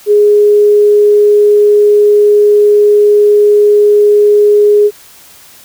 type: tone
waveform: sine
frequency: 415.3 Hz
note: G#4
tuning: in tune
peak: -3 dBFS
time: 0.06-4.91 s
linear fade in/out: 50 ms
effects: white hiss -38 dBFS RMS until 5.64 s